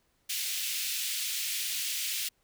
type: high-pass noise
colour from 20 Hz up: pink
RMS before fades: -33 dBFS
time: 0.29-2.29 s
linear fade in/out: 10 ms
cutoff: 2500 Hz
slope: 24 dB/octave
effects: pink hiss -72 dBFS RMS until 2.43 s